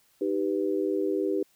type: chord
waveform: sine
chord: Eb augmented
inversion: none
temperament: equal with one note detuned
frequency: 311.1 / 390.9 / 493.9 Hz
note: Eb4 / G4 / B4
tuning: 0 / -5 / 0 cents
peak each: -29 / -27 / -32 dBFS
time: 0.21-1.43 s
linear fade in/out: 5 ms
effects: white hiss -65 dBFS RMS until 1.55 s